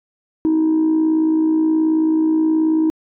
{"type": "tone with amplitude modulation", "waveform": "sine", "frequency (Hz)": 316.7, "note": "D#4", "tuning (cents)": 31, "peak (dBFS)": -9, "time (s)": [0.45, 2.9], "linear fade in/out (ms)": 0, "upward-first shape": "sine", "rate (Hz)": 58.7, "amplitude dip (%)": 50, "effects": ["tanh soft clip ceiling -10 dBFS"]}